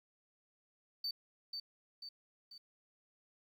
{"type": "tone with echo", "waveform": "sine", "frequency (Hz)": 4568, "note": "D8", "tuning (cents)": -49, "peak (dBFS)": -33, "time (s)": [1.04, 1.11], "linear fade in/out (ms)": 5, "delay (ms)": 490, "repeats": 3, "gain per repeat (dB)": -6, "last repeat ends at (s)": 2.58, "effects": ["tanh soft clip ceiling -35 dBFS", "12-bit"]}